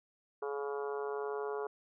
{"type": "harmonic tone", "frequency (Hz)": 141.3, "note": "C#3", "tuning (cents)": 34, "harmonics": [3, 4, 5, 6, 7, 8, 9, 10], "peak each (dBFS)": [-36, -49, -46, -47, -47, -47, -54, -50], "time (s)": [0.42, 1.67], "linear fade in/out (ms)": 5, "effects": []}